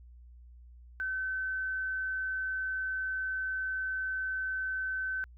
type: tone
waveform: sine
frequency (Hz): 1529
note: G6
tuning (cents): -44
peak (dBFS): -31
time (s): 1-5.24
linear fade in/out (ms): 0
effects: added 60 Hz sine -50 dBFS peak until 5.37 s